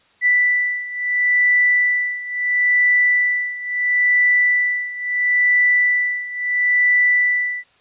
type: beating tone pair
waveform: sine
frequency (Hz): 1975.5 / 1976.24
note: B6 / B6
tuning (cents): 0 / +1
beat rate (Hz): 0.74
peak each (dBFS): -16 / -19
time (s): 0.21-7.64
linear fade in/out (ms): 50
effects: white hiss -56 dBFS RMS until 7.8 s + resampled to 8000 Hz